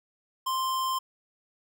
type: tone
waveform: square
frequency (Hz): 1046.5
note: C6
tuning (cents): 0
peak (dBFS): -27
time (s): 0.46-0.99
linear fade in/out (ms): 10
effects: none